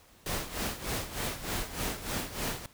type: noise with tremolo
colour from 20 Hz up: pink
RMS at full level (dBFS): -32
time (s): 0.26-2.66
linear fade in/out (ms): 2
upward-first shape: sine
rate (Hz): 3.3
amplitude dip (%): 75
effects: pink hiss -59 dBFS RMS until 2.73 s